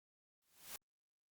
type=noise with exponential growth; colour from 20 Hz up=white; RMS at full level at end=-45 dBFS; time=0.42-0.76 s; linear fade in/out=0 ms; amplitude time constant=73 ms; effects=Opus 48 kbps